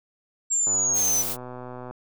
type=exponential sweep; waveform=sine; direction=down; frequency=7459 to 5970 Hz; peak=-20 dBFS; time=0.5-1.23 s; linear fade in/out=20 ms
type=click train; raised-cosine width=1 ms; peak=-24 dBFS; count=156; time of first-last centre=0.67-1.91 s; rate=125 Hz
type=noise; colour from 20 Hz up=blue; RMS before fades=-29 dBFS; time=0.93-1.37 s; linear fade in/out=50 ms
effects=none